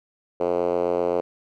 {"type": "tone with band-pass filter", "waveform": "5% pulse", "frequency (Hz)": 87.7, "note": "F2", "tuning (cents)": 8, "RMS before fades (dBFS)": -23, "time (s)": [0.4, 1.21], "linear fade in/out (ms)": 5, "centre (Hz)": 480, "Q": 2.9, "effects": []}